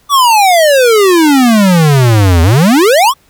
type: exponential two-way sweep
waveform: square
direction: down then up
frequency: 1174.7 to 80.3 to 1174.7 Hz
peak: -5 dBFS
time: 0.09-3.14 s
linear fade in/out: 50 ms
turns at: 2.42 s
effects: pink hiss -50 dBFS RMS until 3.29 s